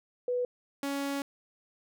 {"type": "tone pair in turn", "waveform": ["sine", "sawtooth"], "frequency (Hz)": [493.3, 279.4], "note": ["B4", "C#4"], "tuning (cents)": [-2, 14], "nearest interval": "minor seventh", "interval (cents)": 984, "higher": "first", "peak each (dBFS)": -27, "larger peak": "neither", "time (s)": [[0.28, 0.45], [0.83, 1.22]], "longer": "second", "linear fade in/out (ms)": 2, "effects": []}